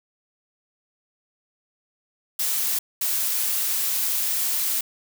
blue noise bursts at uneven times, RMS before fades -24 dBFS, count 2, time 2.39-2.79 / 3.01-4.81 s, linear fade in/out 5 ms, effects none

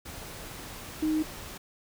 sine tone in noise, 311.1 Hz, D#4, in tune, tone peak -24 dBFS, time 1.02-1.23 s, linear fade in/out 10 ms, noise pink, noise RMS -42 dBFS, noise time 0.05-1.58 s, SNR +15 dB, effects none

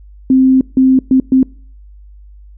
sine tone bursts at uneven times, 261.6 Hz, C4, in tune, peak -5 dBFS, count 4, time 0.3-0.61 / 0.77-0.99 / 1.11-1.2 / 1.32-1.43 s, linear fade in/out 2 ms, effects noise-tail reverb RT60 0.5 s tail -26 dB re dry + added 50 Hz sine -35 dBFS peak until 2.57 s

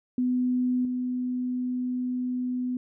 sine tone with level steps, 250.4 Hz, B3, 24 cents sharp, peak -22 / -26 dBFS, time 0.18-2.77 s, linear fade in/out 2 ms, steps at 0.85 s, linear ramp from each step 2 ms, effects none

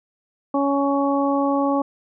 harmonic tone, 279.4 Hz, C#4, 14 cents sharp, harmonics 1 / 2 / 3 / 4, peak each -20 / -23 / -25 / -26 dBFS, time 0.54-1.82 s, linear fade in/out 5 ms, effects none

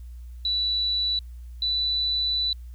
sine tone pair in turn, 3951 / 3973 Hz, B7 / B7, 0 / +10 cents, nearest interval unison, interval 10 cents, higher second, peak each -22 dBFS, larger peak neither, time 0.45-1.19 / 1.62-2.53 s, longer second, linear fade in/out 2 ms, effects added 60 Hz sine -37 dBFS peak until 2.74 s + white hiss -65 dBFS RMS until 2.74 s

